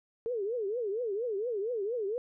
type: tone with vibrato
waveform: sine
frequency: 440 Hz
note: A4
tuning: in tune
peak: -30 dBFS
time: 0.26-2.18 s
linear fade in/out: 0 ms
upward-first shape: triangle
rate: 4.3 Hz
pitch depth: 260 cents each way
effects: none